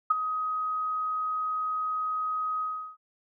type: tone with ADSR envelope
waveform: sine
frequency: 1259 Hz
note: D#6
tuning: 20 cents sharp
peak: -16 dBFS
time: 0.1-2.97 s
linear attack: 9 ms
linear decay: 18 ms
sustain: -11 dB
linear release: 360 ms
effects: none